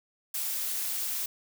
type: noise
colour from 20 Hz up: blue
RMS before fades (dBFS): -32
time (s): 0.34-1.26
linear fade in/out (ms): 5
effects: none